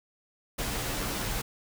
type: noise with comb filter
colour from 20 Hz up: pink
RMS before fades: -32 dBFS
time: 0.58-1.42 s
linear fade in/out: 10 ms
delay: 12 ms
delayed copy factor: -0.55
effects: none